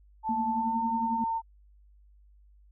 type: tone with pitch glide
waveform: sine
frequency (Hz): 880 to 906.3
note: A5 to A#5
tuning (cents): 0 to -49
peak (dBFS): -27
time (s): 0.23-1.42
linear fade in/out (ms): 50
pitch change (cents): +51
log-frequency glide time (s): 0.51-0.77
type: tone with tremolo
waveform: sine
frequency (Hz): 230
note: A#3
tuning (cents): -23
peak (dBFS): -27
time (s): 0.29-1.24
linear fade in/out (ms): 0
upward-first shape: triangle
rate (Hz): 11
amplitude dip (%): 85
effects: added 50 Hz sine -55 dBFS peak until 2.71 s